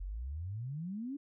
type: exponential sweep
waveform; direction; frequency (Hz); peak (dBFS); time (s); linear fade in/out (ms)
sine; up; 42.62 to 293.5; -37; 0-1.17; 10
effects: none